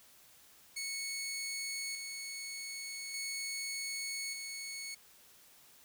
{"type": "tone with tremolo", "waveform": "15% pulse", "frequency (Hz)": 2206, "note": "C#7", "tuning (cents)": -9, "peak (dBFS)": -31, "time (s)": [0.76, 4.95], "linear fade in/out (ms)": 10, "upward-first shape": "square", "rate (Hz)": 0.42, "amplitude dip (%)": 35, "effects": ["white hiss -61 dBFS RMS until 5.84 s"]}